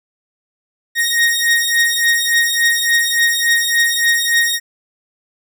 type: beating tone pair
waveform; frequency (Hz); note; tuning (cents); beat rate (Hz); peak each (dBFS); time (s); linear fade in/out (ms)
sawtooth; 1864.7 / 1868.2; A#6 / A#6; 0 / +3; 3.5; -12; 0.95-4.6; 50
effects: none